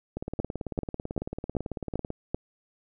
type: two click trains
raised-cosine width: 2 ms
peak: -19 / -14 dBFS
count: 36 / 6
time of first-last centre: 0.17-2.104 / 0.4-2.346 s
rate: 18.1 / 2.57 Hz
effects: none